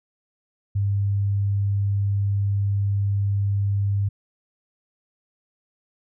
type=tone; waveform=sine; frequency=100 Hz; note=G2; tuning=35 cents sharp; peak=-19 dBFS; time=0.75-4.09 s; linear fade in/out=10 ms; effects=none